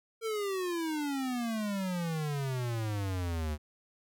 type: exponential sweep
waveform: square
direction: down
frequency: 457.9 to 73.42 Hz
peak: -32 dBFS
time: 0.21-3.58 s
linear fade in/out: 50 ms
effects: none